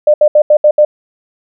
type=tone bursts at uneven times; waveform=sine; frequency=600 Hz; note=D5; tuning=37 cents sharp; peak=-3 dBFS; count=6; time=0.07-0.14 / 0.21-0.28 / 0.35-0.42 / 0.5-0.57 / 0.64-0.71 / 0.78-0.85 s; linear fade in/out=5 ms; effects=none